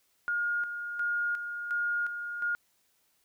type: tone with tremolo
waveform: sine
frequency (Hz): 1424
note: F6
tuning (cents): +33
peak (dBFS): -27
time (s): 0.28-2.55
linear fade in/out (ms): 0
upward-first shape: square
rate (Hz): 1.4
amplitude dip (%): 55
effects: white hiss -71 dBFS RMS until 3.24 s